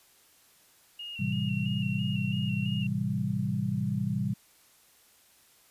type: tone with vibrato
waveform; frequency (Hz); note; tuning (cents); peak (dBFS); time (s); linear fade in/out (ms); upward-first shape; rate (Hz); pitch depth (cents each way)
sine; 2794; F7; 0; -37; 0.99-2.87; 5; square; 3; 36
type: chord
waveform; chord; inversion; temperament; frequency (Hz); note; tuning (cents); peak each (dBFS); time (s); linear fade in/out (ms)
sine; A minor seventh; none; equal; 110 / 130.81 / 164.81 / 196; A2 / C3 / E3 / G3; 0 / 0 / 0 / 0; -34 / -32 / -34 / -31; 1.19-4.34; 10
effects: white hiss -61 dBFS RMS until 5.7 s + resampled to 32000 Hz